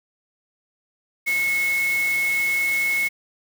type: tone in noise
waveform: sine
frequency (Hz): 2185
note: C#7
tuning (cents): -26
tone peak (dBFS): -19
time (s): 1.26-3.09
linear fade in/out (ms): 20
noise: white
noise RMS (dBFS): -33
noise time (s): 1.26-3.09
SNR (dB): +11
effects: none